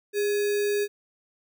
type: tone with sample-and-hold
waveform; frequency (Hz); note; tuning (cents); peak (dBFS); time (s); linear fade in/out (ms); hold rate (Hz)
sine; 410.4; G#4; -21; -22; 0.13-0.88; 50; 2100
effects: none